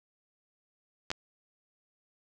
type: clicks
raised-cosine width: 0.2 ms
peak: -15 dBFS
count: 2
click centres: 1.104 / 1.115 s
effects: none